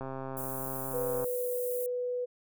click train, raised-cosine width 1 ms, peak -25 dBFS, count 165, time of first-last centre 0.01-1.243 s, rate 133 Hz
white high-pass noise, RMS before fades -40 dBFS, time 0.37-1.86 s, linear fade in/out 0 ms, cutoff 10000 Hz, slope 24 dB/octave
sine tone, 493.9 Hz, B4, in tune, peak -30 dBFS, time 0.93-2.26 s, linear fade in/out 20 ms
effects none

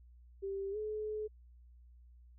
sine tone with pitch glide, 392 to 427.5 Hz, G4 to A4, 0 to -50 cents, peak -36 dBFS, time 0.42-1.28 s, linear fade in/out 20 ms, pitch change +150 cents, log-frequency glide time 0.71-0.77 s, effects added 60 Hz sine -56 dBFS peak until 2.38 s

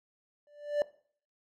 triangle tone with exponential growth, 587 Hz, D5, 1 cent flat, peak -20 dBFS, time 0.47-0.82 s, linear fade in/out 1 ms, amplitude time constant 76 ms, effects noise-tail reverb RT60 0.5 s tail -19 dB re dry

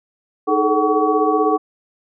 sine tone cluster, 310.7 / 422.7 / 438.6 / 753 / 1130 Hz, D#4 / G#4 / A4 / F#5 / C#6, -2 / +31 / -6 / +30 / +33 cents, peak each -20 dBFS, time 0.47-1.58 s, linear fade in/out 20 ms, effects none

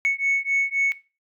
sine beating tone pair, 2210 / 2213.8 Hz, C#7 / C#7, -6 / -3 cents, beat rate 3.8 Hz, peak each -21 dBFS, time 0.05-0.92 s, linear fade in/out 0 ms, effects noise-tail reverb RT60 0.3 s tail -18 dB re dry + tanh soft clip ceiling -15 dBFS

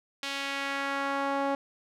sawtooth tone with band-pass filter sweep, 277.2 Hz, C#4, in tune, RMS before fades -31 dBFS, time 0.23-1.55 s, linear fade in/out 2 ms, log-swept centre 3400 to 730 Hz, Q 1.2, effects none

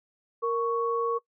sine tone pair together, 465.2 / 1112 Hz, A#4 / C#6, -4 / +5 cents, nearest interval octave + minor third, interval 1509 cents, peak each -26 / -28 dBFS, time 0.42-1.19 s, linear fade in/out 20 ms, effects noise-tail reverb RT60 0.1 s tail -21 dB re dry

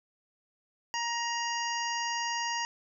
harmonic tone with a mistuned harmonic, 940 Hz, A#5, 14 cents sharp, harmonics 1 / 2 / 3 / 5 / 6 / 7, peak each -33 / -36 / -38 / -40 / -41 / -41 dBFS, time 0.94-2.65 s, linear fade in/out 0 ms, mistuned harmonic 5, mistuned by +40 cents, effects none

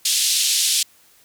pink band-pass noise, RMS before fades -19 dBFS, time 0.05-0.83 s, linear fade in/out 5 ms, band 3300 to 11000 Hz, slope 24 dB/octave, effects white hiss -54 dBFS RMS until 1.24 s

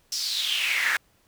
brown noise with high-pass filter sweep, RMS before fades -26 dBFS, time 0.12-0.97 s, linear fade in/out 2 ms, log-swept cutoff 5500 to 1600 Hz, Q 5.9, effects pink hiss -64 dBFS RMS until 1.27 s

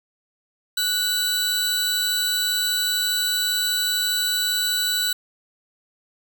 sawtooth tone pair together, 1480 / 3951 Hz, F#6 / B7, 0 / 0 cents, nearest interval octave + perfect fourth, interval 1700 cents, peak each -24 / -18 dBFS, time 0.77-5.13 s, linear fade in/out 5 ms, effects none

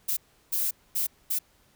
violet noise bursts at uneven times, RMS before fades -27 dBFS, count 4, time 0.08-0.17 / 0.52-0.71 / 0.95-1.07 / 1.3-1.39 s, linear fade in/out 10 ms, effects pink hiss -63 dBFS RMS until 1.75 s

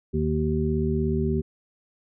harmonic tone, 76.7 Hz, D#2, 24 cents flat, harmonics 1 / 2 / 3 / 5, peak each -27 / -27 / -27 / -27 dBFS, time 0.13-1.42 s, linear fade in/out 20 ms, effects none

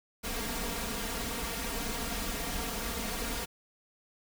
pink noise with comb filter, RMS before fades -35 dBFS, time 0.23-3.46 s, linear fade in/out 20 ms, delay 4.3 ms, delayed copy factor +1, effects none

